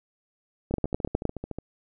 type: two click trains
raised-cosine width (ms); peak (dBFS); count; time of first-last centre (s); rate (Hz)
2; -20 / -10; 13 / 6; 0.71-1.586 / 0.74-1.253; 13.7 / 9.74
effects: none